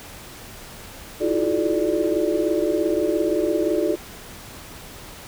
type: tone cluster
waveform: sine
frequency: 320.9 / 338.3 / 364.2 / 428.1 / 589 Hz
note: E4 / E4 / F#4 / A4 / D5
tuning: -46 / +45 / -27 / -47 / +5 cents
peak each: -25 dBFS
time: 1.2-3.96 s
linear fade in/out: 20 ms
effects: pink hiss -40 dBFS RMS until 5.27 s